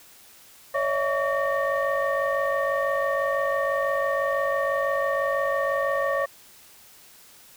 sine tone cluster, 556 / 602 / 658 / 1132 / 1832 Hz, C#5 / D5 / E5 / C#6 / A#6, +5 / +43 / -3 / +36 / -31 cents, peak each -24 / -32 / -30 / -27 / -29 dBFS, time 0.74-6.26 s, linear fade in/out 10 ms, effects tanh soft clip ceiling -15 dBFS + white hiss -51 dBFS RMS until 7.56 s

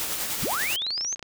white noise with tremolo, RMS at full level -28 dBFS, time 0-0.76 s, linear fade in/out 0 ms, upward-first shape sine, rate 10 Hz, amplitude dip 35%
sine linear sweep, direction up, 31.41 to 6510 Hz, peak -26 dBFS, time 0.42-1.15 s, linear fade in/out 10 ms
clicks, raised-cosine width 0.2 ms, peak -20 dBFS, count 10, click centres 0.82 / 0.866 / 0.906 / 0.978 / 1.01 / 1.048 / 1.127 / 1.159 / 1.194 / 1.227 s
effects none

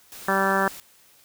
white noise, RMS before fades -41 dBFS, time 0.12-0.8 s, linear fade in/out 0 ms
harmonic tone, 194 Hz, G3, 18 cents flat, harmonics 1 / 2 / 3 / 4 / 5 / 6 / 7 / 8 / 9, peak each -28 / -28 / -28 / -28 / -28 / -28 / -28 / -28 / -28 dBFS, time 0.28-0.68 s, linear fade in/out 2 ms
effects white hiss -56 dBFS RMS until 1.24 s

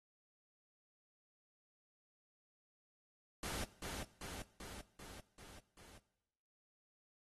pink noise with echo, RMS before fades -43 dBFS, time 3.43-3.64 s, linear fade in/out 2 ms, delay 390 ms, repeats 6, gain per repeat -3 dB, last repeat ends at 5.98 s, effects noise-tail reverb RT60 1.0 s tail -19 dB re dry + AAC 32 kbps

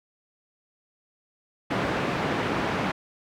pink band-pass noise, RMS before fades -27 dBFS, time 1.7-2.92 s, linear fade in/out 10 ms, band 150 to 2100 Hz, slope 12 dB/octave, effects none

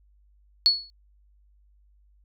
sine tone with exponential decay, 4389 Hz, C#8, 18 cents flat, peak -12 dBFS, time 0.66-0.9 s, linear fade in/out 0 ms, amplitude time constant 52 ms, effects added 50 Hz sine -57 dBFS peak until 2.24 s

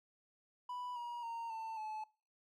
triangle tone with pitch steps, 987.8 / 955.3 / 923.8 / 893.3 / 863.9 Hz, B5 / A#5 / A#5 / A5 / A5, 0 / +42 / -16 / +26 / -32 cents, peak -39 dBFS, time 0.69-2.04 s, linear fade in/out 5 ms, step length 270 ms, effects noise-tail reverb RT60 0.4 s tail -24 dB re dry

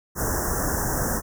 pink band-stop noise, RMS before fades -25 dBFS, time 0.15-1.22 s, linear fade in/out 50 ms, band 1800 to 5500 Hz, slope 96 dB/octave, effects none

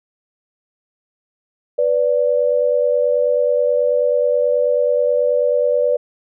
sine tone pair together, 493.9 / 583.2 Hz, B4 / D5, 0 / -12 cents, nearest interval minor third, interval 288 cents, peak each -16 / -16 dBFS, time 1.78-5.97 s, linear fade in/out 10 ms, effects none

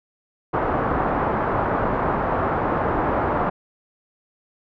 white low-pass noise, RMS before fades -22 dBFS, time 0.53-3.5 s, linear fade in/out 10 ms, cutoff 1200 Hz, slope 24 dB/octave, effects none

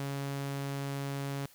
sawtooth tone, 139.2 Hz, C#3, 8 cents sharp, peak -30 dBFS, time 0-1.46 s, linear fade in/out 2 ms, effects white hiss -59 dBFS RMS until 1.54 s

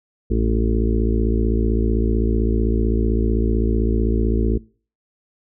harmonic tone, 55.7 Hz, A1, 22 cents sharp, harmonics 1 / 2 / 4 / 5 / 6 / 7 / 8, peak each -18 / -25 / -24 / -30 / -26 / -27 / -29 dBFS, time 0.3-4.58 s, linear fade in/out 10 ms, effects noise-tail reverb RT60 0.4 s tail -22 dB re dry

